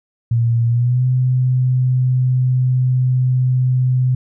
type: tone with pitch glide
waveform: sine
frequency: 116.9 to 127.48 Hz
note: A#2 to C3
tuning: +5 to -45 cents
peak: -12 dBFS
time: 0.31-4.15 s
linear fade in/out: 5 ms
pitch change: +150 cents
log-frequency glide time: 0.67-1.04 s
effects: none